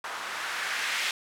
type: noise with low-pass filter sweep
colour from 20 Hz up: violet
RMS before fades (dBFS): -32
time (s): 0.04-1.11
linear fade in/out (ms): 2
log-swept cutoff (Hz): 1100 to 2200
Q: 1.5
effects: none